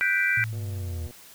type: chord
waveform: sine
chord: G major seventh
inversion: third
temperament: equal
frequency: 1480 / 1568 / 1975.5 / 2349 Hz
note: F#6 / G6 / B6 / D7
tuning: 0 / 0 / 0 / 0 cents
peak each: -29 / -25 / -26 / -26 dBFS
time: 0.01-0.44 s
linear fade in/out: 0 ms
type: linear sweep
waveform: sine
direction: down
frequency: 116.54 to 79.1 Hz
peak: -29 dBFS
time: 0.37-1.07 s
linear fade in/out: 5 ms
type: click train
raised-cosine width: 2 ms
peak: -33 dBFS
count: 71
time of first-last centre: 0.53-1.109 s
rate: 121 Hz
effects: white hiss -49 dBFS RMS until 1.34 s